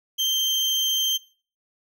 35% pulse tone, 3143 Hz, G7, 4 cents sharp, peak -19 dBFS, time 0.18-1.18 s, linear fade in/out 20 ms, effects noise-tail reverb RT60 0.4 s tail -20 dB re dry

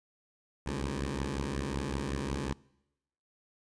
10% pulse beating tone pair, 66.5 / 71.9 Hz, C2 / D2, +29 / -36 cents, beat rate 5.4 Hz, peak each -27 / -27 dBFS, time 0.66-2.53 s, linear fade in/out 5 ms, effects noise-tail reverb RT60 0.9 s tail -24 dB re dry + resampled to 22050 Hz

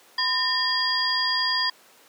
sine tone cluster, 1014 / 1817 / 3279 / 4831 Hz, B5 / A#6 / G#7 / D8, +45 / -45 / -23 / +48 cents, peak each -28 / -27 / -30 / -24 dBFS, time 0.18-1.7 s, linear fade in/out 5 ms, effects pink hiss -53 dBFS RMS until 2.08 s + high-pass 400 Hz 12 dB/octave

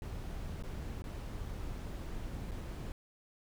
brown noise with dropouts, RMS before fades -41 dBFS, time 0.02-2.92 s, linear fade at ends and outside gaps 1 ms, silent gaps 0.625-0.636 / 1.021-1.04 / 2.511-2.516 s, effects none

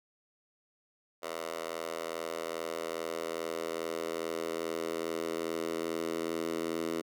10% pulse tone with high-pass filter sweep, 82.41 Hz, E2, in tune, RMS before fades -36 dBFS, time 1.22-7.02 s, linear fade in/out 20 ms, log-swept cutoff 620 to 330 Hz, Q 1.9, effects none

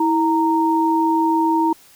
sine tone pair together, 325.1 / 926.5 Hz, E4 / A#5, -24 / -11 cents, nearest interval octave + tritone, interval 1813 cents, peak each -17 dBFS, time 0-1.73 s, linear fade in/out 5 ms, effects white hiss -49 dBFS RMS until 1.95 s

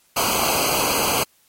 pink noise with comb filter, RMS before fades -20 dBFS, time 0.16-1.24 s, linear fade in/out 10 ms, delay 0.55 ms, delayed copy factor -1, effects white hiss -59 dBFS RMS until 1.48 s + MP3 64 kbps

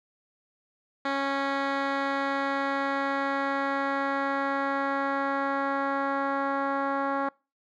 10% pulse tone with low-pass filter sweep, 275.9 Hz, C#4, 8 cents flat, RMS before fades -28 dBFS, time 1.05-7.29 s, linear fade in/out 5 ms, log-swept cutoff 2900 to 1300 Hz, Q 1.2, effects noise-tail reverb RT60 0.3 s tail -25 dB re dry

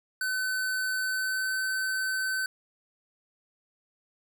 square tone with pitch glide, 1517 to 1528.4 Hz, F#6 to G6, +43 to -44 cents, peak -28 dBFS, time 0.21-2.46 s, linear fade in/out 2 ms, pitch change +13 cents, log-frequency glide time 1-1.61 s, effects none

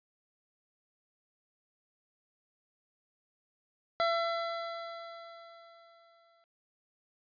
25% pulse tone with exponential decay, 673 Hz, E5, 36 cents sharp, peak -22 dBFS, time 4-6.44 s, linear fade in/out 0 ms, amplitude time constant 530 ms, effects resampled to 11025 Hz

